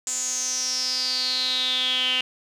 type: tone with band-pass filter sweep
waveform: sawtooth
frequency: 254.9 Hz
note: C4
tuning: 45 cents flat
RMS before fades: -25 dBFS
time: 0.07-2.21 s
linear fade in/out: 0 ms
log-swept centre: 7300 to 2900 Hz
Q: 9.6
effects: none